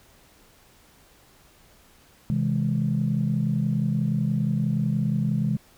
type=chord; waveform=sine; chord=C augmented; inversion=none; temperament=equal with one note detuned; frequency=130.81 / 161.61 / 207.7 Hz; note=C3 / E3 / G#3; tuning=0 / -34 / 0 cents; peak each=-25 dBFS; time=2.3-5.57 s; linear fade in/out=0 ms; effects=tanh soft clip ceiling -13 dBFS + pink hiss -56 dBFS RMS until 5.77 s